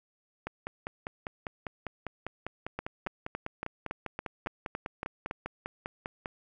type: two click trains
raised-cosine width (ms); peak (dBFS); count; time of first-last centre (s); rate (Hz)
0.5; -20 / -19; 30 / 10; 0.47-6.258 / 2.79-5.311; 5.01 / 3.57
effects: none